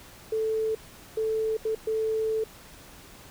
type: tone bursts at uneven times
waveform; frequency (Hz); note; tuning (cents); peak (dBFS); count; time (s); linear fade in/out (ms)
sine; 440; A4; 0; -24; 4; 0.32-0.75 / 1.17-1.57 / 1.65-1.75 / 1.87-2.44; 5
effects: pink hiss -49 dBFS RMS until 3.3 s